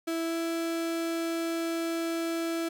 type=tone with pitch glide; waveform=35% pulse; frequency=329.6 to 331.7 Hz; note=E4 to E4; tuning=0 to +11 cents; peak=-27 dBFS; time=0.07-2.69 s; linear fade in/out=10 ms; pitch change=+11 cents; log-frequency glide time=0.25-0.35 s; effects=none